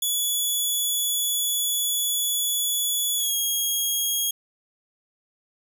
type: tone with pitch glide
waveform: 10% pulse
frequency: 3412 to 3281 Hz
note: G#7 to G#7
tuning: +46 to -22 cents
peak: -15 dBFS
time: 0.02-4.31 s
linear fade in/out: 5 ms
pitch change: -68 cents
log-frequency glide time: 3.16-3.35 s
effects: none